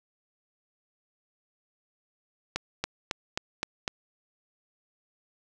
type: accelerating click train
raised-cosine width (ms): 0.2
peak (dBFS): -11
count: 6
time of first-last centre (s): 2.56-3.878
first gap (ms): 280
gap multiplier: 0.97
effects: none